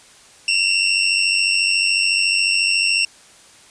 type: tone pair together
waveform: 25% pulse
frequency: 2675 / 2769 Hz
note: E7 / F7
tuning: +25 / -15 cents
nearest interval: minor second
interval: 60 cents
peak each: -14 dBFS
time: 0.48-3.05 s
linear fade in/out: 2 ms
effects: white hiss -47 dBFS RMS until 3.7 s + resampled to 22050 Hz